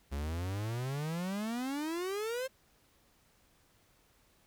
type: exponential sweep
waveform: 45% pulse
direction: up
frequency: 67.7 to 537 Hz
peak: -34 dBFS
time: 0.11-2.48 s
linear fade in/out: 20 ms
effects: pink hiss -68 dBFS RMS until 4.46 s